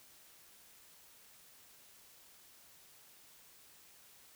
silence, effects white hiss -61 dBFS RMS until 4.35 s

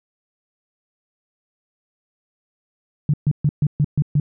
sine tone bursts, 146.83 Hz, D3, in tune, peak -13 dBFS, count 7, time 3.09-4.199 s, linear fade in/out 2 ms, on 47 ms, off 130 ms, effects none

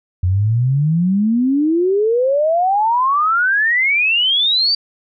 sine exponential sweep, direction up, 87.31 to 4699 Hz, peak -12 dBFS, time 0.23-4.75 s, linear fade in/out 5 ms, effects none

